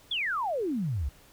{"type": "exponential sweep", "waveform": "sine", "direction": "down", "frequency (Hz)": [3561, 61], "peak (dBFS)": -27, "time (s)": [0.11, 1.09], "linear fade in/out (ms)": 5, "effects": ["pink hiss -57 dBFS RMS until 1.32 s"]}